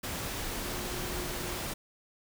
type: tone in noise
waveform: sine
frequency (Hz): 358.4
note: F4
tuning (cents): +45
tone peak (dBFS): -42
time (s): 0.65-1.59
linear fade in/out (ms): 10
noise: pink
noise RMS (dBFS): -36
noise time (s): 0.03-1.74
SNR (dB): -9
effects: none

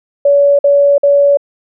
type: tone bursts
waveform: sine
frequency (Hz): 568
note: C#5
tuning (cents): +42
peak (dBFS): -5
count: 3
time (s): 0.25-1.372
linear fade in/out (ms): 5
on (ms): 340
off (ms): 51
effects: none

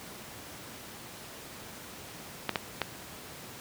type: clicks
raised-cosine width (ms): 0.3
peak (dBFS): -11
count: 3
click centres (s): 2.493 / 2.558 / 2.817
effects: pink hiss -45 dBFS RMS until 3.6 s + high-pass 100 Hz 12 dB/octave

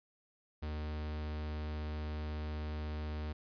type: tone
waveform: 45% pulse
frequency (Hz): 76.2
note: D#2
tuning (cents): -36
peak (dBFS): -37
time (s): 0.62-3.33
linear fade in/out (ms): 10
effects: resampled to 11025 Hz + 13-bit

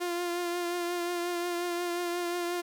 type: tone with vibrato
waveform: sawtooth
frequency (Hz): 349.2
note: F4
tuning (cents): 0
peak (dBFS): -26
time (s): 0-2.62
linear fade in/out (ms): 20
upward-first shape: triangle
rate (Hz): 5.6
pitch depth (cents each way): 29
effects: 10-bit

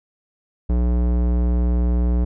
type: tone with low-pass filter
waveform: square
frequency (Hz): 60.2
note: B1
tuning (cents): -44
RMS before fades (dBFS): -18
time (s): 0.69-2.25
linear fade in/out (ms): 10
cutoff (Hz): 560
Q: 0.57
effects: none

